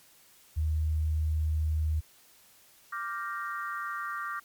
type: tone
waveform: sine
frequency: 77.78 Hz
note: D#2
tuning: in tune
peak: -25 dBFS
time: 0.56-2.01 s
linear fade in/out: 20 ms
type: chord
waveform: sine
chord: G minor seventh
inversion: second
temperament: equal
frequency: 1174.7 / 1396.9 / 1568 / 1864.7 Hz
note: D6 / F6 / G6 / Bb6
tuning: 0 / 0 / 0 / 0 cents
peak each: -35 / -38 / -41 / -41 dBFS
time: 2.92-4.4 s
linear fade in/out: 10 ms
effects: white hiss -59 dBFS RMS until 4.44 s + MP3 96 kbps